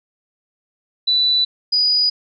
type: tone pair in turn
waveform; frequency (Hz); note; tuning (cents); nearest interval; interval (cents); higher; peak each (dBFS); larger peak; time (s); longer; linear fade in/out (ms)
sine; 3973 / 4928; B7 / D#8; +10 / -17; major third; 373; second; -13; neither; 1.07-1.45 / 1.72-2.1; neither; 10
effects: none